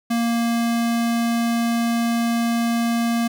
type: tone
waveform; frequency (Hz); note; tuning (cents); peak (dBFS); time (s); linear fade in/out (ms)
square; 233.1; A#3; 0; -19; 0.1-3.28; 10
effects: none